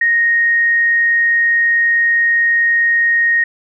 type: tone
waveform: sine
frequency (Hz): 1864.7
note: A#6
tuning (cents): 0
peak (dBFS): -10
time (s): 0.01-3.44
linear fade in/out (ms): 5
effects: none